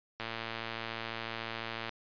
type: click train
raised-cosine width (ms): 0.3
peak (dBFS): -21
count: 194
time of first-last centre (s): 0.2-1.893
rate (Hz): 114
effects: resampled to 11025 Hz